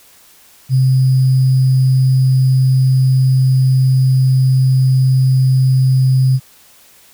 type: tone with sample-and-hold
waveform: sine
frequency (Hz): 130.81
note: C3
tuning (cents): 0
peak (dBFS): -8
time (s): 0.69-6.4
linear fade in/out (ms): 50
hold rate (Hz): 4900
effects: white hiss -46 dBFS RMS until 7.13 s